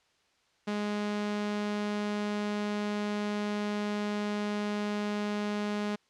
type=tone; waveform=sawtooth; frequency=207.7 Hz; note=G#3; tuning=in tune; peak=-26 dBFS; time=0.67-5.96 s; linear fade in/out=10 ms; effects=white hiss -69 dBFS RMS until 6.09 s + low-pass 5000 Hz 12 dB/octave